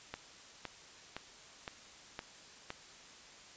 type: click train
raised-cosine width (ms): 0.3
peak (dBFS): -24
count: 6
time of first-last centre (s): 0.14-2.704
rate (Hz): 1.95
effects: white hiss -55 dBFS RMS until 3.56 s + resampled to 16000 Hz